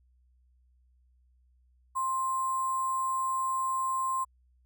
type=tone with sample-and-hold; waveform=sine; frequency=1050 Hz; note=C6; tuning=6 cents sharp; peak=-27 dBFS; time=1.95-4.25 s; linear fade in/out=20 ms; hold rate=8820 Hz; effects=added 62 Hz sine -62 dBFS peak until 4.65 s